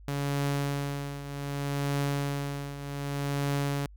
sawtooth tone with tremolo, 141.5 Hz, C#3, 36 cents sharp, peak -22 dBFS, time 0.08-3.86 s, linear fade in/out 2 ms, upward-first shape triangle, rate 0.65 Hz, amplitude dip 75%, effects added 50 Hz sine -47 dBFS peak until 3.96 s

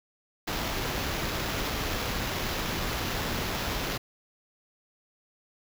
pink noise with sample-and-hold, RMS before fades -31 dBFS, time 0.47-3.98 s, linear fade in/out 10 ms, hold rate 8820 Hz, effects none

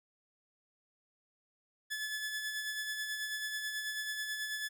sawtooth tone with tremolo, 1722 Hz, A6, 38 cents flat, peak -31 dBFS, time 1.9-4.69 s, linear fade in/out 20 ms, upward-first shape sine, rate 9.2 Hz, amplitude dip 40%, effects none

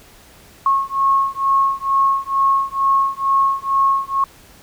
sine beating tone pair, 1090 / 1092.2 Hz, C#6 / C#6, -29 / -26 cents, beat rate 2.2 Hz, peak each -17 dBFS, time 0.66-4.24 s, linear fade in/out 2 ms, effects pink hiss -46 dBFS RMS until 4.62 s

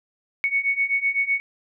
sine beating tone pair, 2217 / 2224.9 Hz, C#7 / C#7, 0 / +6 cents, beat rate 7.9 Hz, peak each -24 / -22 dBFS, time 0.44-1.4 s, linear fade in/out 0 ms, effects none

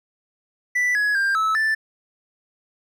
triangle tone with pitch steps, 1976 / 1679 / 1592 / 1303 / 1763 Hz, B6 / G#6 / G6 / E6 / A6, 0 / +18 / +26 / -20 / +3 cents, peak -16 dBFS, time 0.75-1.75 s, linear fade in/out 10 ms, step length 200 ms, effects none

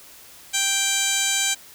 15% pulse tone with band-pass filter, 785 Hz, G5, 2 cents sharp, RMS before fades -22 dBFS, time 0.53-1.55 s, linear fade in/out 20 ms, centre 6100 Hz, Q 1.9, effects white hiss -46 dBFS RMS until 1.74 s

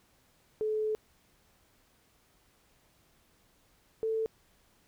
sine tone pair in turn, 431.4 / 443.8 Hz, A4 / A4, -34 / +15 cents, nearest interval unison, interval 49 cents, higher second, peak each -28 / -28 dBFS, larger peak neither, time 0.61-0.95 / 4.03-4.26 s, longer first, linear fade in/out 0 ms, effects pink hiss -67 dBFS RMS until 4.87 s

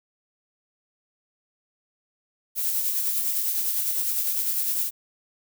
violet noise with tremolo, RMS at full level -24 dBFS, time 2.55-4.91 s, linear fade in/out 50 ms, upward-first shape sine, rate 9.9 Hz, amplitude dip 35%, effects none

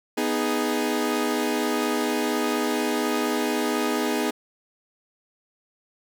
sawtooth chord, G# minor, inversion first, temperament equal, 246.9 / 311.1 / 415.3 Hz, B3 / D#4 / G#4, 0 / 0 / 0 cents, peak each -23 dBFS, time 0.17-4.31 s, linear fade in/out 10 ms, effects none

